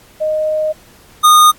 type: tone pair in turn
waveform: sine / square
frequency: 619 / 1228.4 Hz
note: D#5 / D#6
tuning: -9 / -23 cents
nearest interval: octave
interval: 1186 cents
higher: second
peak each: -13 / -5 dBFS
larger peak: second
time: 0.2-0.73 / 1.23-1.52 s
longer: first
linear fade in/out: 20 ms
effects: pink hiss -45 dBFS RMS until 1.58 s + AAC 64 kbps